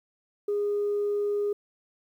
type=tone; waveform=sine; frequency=410.7 Hz; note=G#4; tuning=19 cents flat; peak=-23 dBFS; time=0.48-1.53 s; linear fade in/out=5 ms; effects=tanh soft clip ceiling -21 dBFS + 10-bit